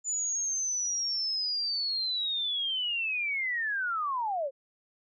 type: linear sweep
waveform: sine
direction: down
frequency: 7040 to 511 Hz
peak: -28 dBFS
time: 0.04-4.51 s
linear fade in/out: 50 ms
effects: none